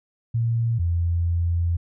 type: tone pair in turn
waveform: sine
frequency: 115.8 / 85.35 Hz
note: A#2 / F2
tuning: -11 / -39 cents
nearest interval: perfect fourth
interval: 528 cents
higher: first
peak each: -19 / -19 dBFS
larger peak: neither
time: 0.34-0.79 / 0.79-1.77 s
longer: second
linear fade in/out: 10 ms
effects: none